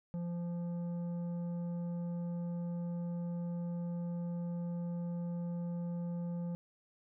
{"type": "tone with tanh clipping", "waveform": "sine", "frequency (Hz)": 172.8, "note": "F3", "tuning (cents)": -18, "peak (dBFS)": -37, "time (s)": [0.14, 6.55], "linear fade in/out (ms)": 0, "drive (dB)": 9, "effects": []}